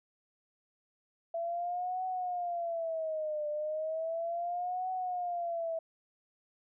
sine tone with vibrato, 667 Hz, E5, 20 cents sharp, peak -32 dBFS, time 1.34-5.79 s, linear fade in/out 5 ms, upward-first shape triangle, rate 0.35 Hz, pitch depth 200 cents each way, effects none

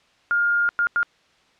sine tone bursts at uneven times, 1413 Hz, F6, 20 cents sharp, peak -17 dBFS, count 3, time 0.31-0.69 / 0.79-0.87 / 0.96-1.03 s, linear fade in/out 0 ms, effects white hiss -59 dBFS RMS until 1.59 s + low-pass 4000 Hz 12 dB/octave

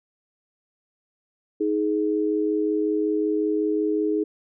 sine tone pair together, 314.6 / 420 Hz, D#4 / G#4, +19 / +19 cents, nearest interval perfect fourth, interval 500 cents, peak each -23 dBFS, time 1.6-4.24 s, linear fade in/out 10 ms, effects none

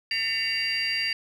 sine tone cluster, 1803 / 2025 / 2235 / 2776 / 4714 Hz, A6 / B6 / C#7 / F7 / D8, +42 / +43 / +14 / -11 / +6 cents, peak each -32 / -34 / -33 / -28 / -27 dBFS, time 0.11-1.13 s, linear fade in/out 2 ms, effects tanh soft clip ceiling -18 dBFS

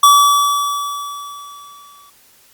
square tone with exponential decay, 1148 Hz, D6, 40 cents flat, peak -5 dBFS, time 0.03-2.1 s, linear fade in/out 5 ms, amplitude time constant 450 ms, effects white hiss -50 dBFS RMS until 2.53 s + Opus 48 kbps

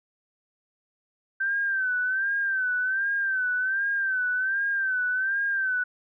sine tone with vibrato, 1551 Hz, G6, 19 cents flat, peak -23 dBFS, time 1.4-5.84 s, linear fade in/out 10 ms, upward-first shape sine, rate 1.3 Hz, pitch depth 78 cents each way, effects none

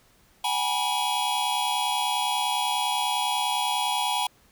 square tone cluster, 765 / 835 / 972 / 3326 Hz, G5 / G#5 / B5 / G#7, -42 / +9 / -28 / +2 cents, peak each -32 / -29 / -30 / -30 dBFS, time 0.44-4.27 s, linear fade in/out 5 ms, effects pink hiss -60 dBFS RMS until 4.51 s

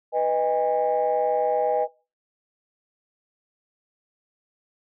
sine chord, G# minor, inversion first, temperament equal with one note detuned, 493.9 / 622.3 / 813 Hz, B4 / D#5 / G#5, 0 / 0 / -37 cents, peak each -23 dBFS, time 0.12-1.88 s, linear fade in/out 50 ms, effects noise-tail reverb RT60 0.3 s tail -21 dB re dry + tanh soft clip ceiling -13 dBFS

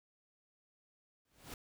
pink noise with exponential growth, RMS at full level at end -44 dBFS, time 1.25-1.54 s, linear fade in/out 2 ms, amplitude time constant 62 ms, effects none

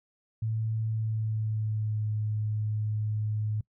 sine tone with pitch glide, 110.8 to 107.03 Hz, A2 to A2, +13 to -47 cents, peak -27 dBFS, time 0.42-3.61 s, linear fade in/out 5 ms, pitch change -60 cents, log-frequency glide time 0.86-2.05 s, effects noise-tail reverb RT60 0.1 s tail -23 dB re dry

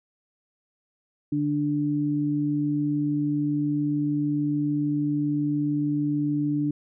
sine tone pair together, 146.83 / 293.7 Hz, D3 / D4, 0 / 0 cents, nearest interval octave, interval 1200 cents, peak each -28 / -23 dBFS, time 1.32-6.71 s, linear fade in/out 5 ms, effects none

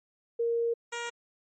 sine / 10% pulse tone pair in turn, 466.2 / 472.7 Hz, A#4 / A#4, 0 / +24 cents, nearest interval unison, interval 24 cents, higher second, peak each -25 dBFS, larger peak neither, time 0.39-0.74 / 0.92-1.1 s, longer first, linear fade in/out 10 ms, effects MP3 32 kbps

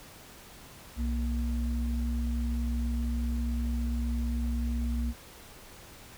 sine tone pair together, 62.2 / 234.8 Hz, B1 / A#3, +13 / +13 cents, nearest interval octave + major seventh, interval 2300 cents, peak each -28 / -34 dBFS, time 0.96-5.14 s, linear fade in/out 50 ms, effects pink hiss -50 dBFS RMS until 6.17 s

